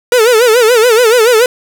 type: tone with vibrato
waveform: 45% pulse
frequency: 466.2 Hz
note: A#4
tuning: in tune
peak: -5 dBFS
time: 0.12-1.46 s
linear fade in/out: 2 ms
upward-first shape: sine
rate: 7 Hz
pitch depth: 140 cents each way
effects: none